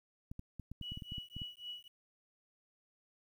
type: clicks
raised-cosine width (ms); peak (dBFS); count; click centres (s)
5; -32; 12; 0.315 / 0.394 / 0.597 / 0.716 / 0.813 / 0.92 / 0.974 / 1.022 / 1.121 / 1.182 / 1.366 / 1.418
type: tone with tremolo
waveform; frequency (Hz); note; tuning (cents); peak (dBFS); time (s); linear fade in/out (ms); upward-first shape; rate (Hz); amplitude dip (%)
sine; 2934; F#7; -15; -40; 0.82-1.88; 5; triangle; 3.7; 100
effects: 11-bit